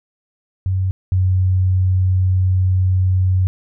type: tone pair in turn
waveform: sine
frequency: 94.1 / 92.86 Hz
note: F#2 / F#2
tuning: +30 / +7 cents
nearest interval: unison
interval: 23 cents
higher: first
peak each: -15 / -12 dBFS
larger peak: second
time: 0.66-0.91 / 1.12-3.47 s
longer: second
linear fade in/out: 0 ms
effects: none